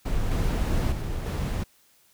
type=noise with level steps; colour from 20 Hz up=brown; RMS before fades=-27 / -24 / -30 / -26 dBFS; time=0.05-1.64 s; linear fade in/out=10 ms; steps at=0.31 / 0.92 / 1.26 s; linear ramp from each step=2 ms; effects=white hiss -61 dBFS RMS until 2.13 s